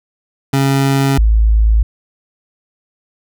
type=tone pair in turn; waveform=25% pulse / sine; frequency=136.9 / 54.33 Hz; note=C#3 / A1; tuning=-21 / -21 cents; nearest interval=octave + major third; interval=1600 cents; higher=first; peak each=-7 dBFS; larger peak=neither; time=0.53-1.18 / 1.18-1.83 s; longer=neither; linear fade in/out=5 ms; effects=none